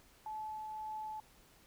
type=tone with tremolo; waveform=sine; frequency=864 Hz; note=A5; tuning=32 cents flat; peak=-39 dBFS; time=0.26-1.2 s; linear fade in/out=2 ms; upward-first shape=triangle; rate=1.8 Hz; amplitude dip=25%; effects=pink hiss -64 dBFS RMS until 1.66 s